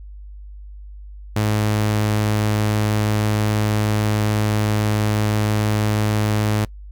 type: tone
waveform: sawtooth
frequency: 106.2 Hz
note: G#2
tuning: 39 cents sharp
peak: -13 dBFS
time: 1.36-6.65 s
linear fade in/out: 5 ms
effects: noise-tail reverb RT60 0.1 s tail -22 dB re dry + added 50 Hz sine -34 dBFS peak until 6.91 s